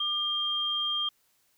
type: tone pair together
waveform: sine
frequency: 1200 / 3201 Hz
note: D6 / G7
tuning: +37 / +36 cents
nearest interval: octave + perfect fourth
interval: 1699 cents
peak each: -36 / -27 dBFS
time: 0-1.09 s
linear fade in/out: 5 ms
effects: white hiss -69 dBFS RMS until 1.57 s